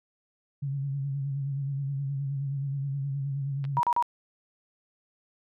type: tone with vibrato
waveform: sine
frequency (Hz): 138.59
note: C#3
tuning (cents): 0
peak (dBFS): -28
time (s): 0.62-3.8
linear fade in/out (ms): 10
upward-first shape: sine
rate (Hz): 9.5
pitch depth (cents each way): 47
type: clicks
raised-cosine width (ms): 0.3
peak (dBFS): -30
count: 2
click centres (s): 3.642 / 3.651
type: tone bursts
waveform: sine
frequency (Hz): 956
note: A#5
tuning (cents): +43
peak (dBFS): -21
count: 3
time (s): 3.77-4.025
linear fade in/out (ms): 0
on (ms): 61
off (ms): 36
effects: none